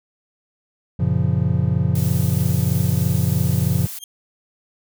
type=chord; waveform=triangle; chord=Gb major seventh; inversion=none; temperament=just; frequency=92.5 / 115.62 / 138.75 / 173.43 Hz; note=Gb2 / Bb2 / Db3 / F3; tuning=0 / -14 / +2 / -12 cents; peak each=-20 / -20 / -19 / -20 dBFS; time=0.99-3.87 s; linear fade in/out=10 ms
type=noise; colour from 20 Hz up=blue; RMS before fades=-32 dBFS; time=1.95-3.99 s; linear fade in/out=5 ms
type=tone with exponential growth; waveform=15% pulse; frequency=3202 Hz; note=G7; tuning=36 cents sharp; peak=-21 dBFS; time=3.97-4.04 s; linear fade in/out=2 ms; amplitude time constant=15 ms
effects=none